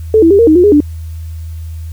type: tone with pitch steps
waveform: sine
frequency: 437.4 / 329.7 / 398.7 / 462.9 / 312.1 / 356.3 / 413.2 / 294 Hz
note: A4 / E4 / G4 / A#4 / D#4 / F4 / G#4 / D4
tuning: -10 / 0 / +29 / -12 / +5 / +35 / -9 / +2 cents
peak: -3 dBFS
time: 0.14-0.804 s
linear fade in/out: 2 ms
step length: 83 ms
effects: added 81 Hz sine -21 dBFS peak until 1.92 s + white hiss -46 dBFS RMS until 1.92 s